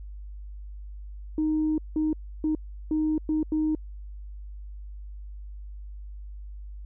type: tone bursts at uneven times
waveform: sine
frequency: 310 Hz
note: D#4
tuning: 6 cents flat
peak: -21 dBFS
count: 6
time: 1.38-1.78 / 1.96-2.13 / 2.44-2.55 / 2.91-3.18 / 3.29-3.43 / 3.52-3.75 s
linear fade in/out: 2 ms
effects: tanh soft clip ceiling -18 dBFS + added 50 Hz sine -37 dBFS peak until 6.85 s